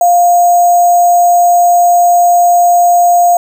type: tone with sample-and-hold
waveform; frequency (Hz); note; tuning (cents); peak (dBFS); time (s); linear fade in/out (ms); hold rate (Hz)
sine; 700; F5; +4; -4; 0.01-3.37; 2; 7350
effects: none